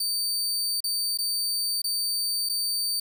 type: tone with dropouts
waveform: sawtooth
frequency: 4600 Hz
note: D8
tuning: 37 cents flat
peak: -22 dBFS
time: 0-3 s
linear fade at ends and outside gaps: 5 ms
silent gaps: 0.805-0.84 / 1.175-1.186 / 1.819-1.841 / 2.49-2.495 s
effects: none